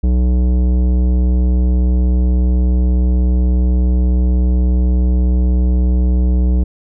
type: tone with tanh clipping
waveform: triangle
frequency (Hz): 61.74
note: B1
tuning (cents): 0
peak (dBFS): -12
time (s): 0.03-6.64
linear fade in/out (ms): 10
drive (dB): 18
effects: none